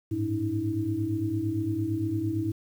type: tone cluster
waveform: sine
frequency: 101.3 / 110.1 / 288.4 / 321.6 Hz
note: G#2 / A2 / D4 / E4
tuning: -43 / +2 / -31 / -43 cents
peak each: -33 / -32 / -37 / -28 dBFS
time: 0.11-2.52 s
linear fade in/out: 10 ms
effects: 9-bit